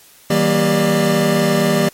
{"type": "tone cluster", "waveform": "square", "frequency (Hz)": [159.4, 190.6, 234.5, 395.8, 599], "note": ["D#3", "G3", "A#3", "G4", "D5"], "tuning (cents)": [42, -48, 11, 17, 34], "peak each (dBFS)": -20, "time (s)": [0.3, 1.89], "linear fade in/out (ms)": 5, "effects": ["white hiss -46 dBFS RMS until 1.93 s", "MP3 64 kbps"]}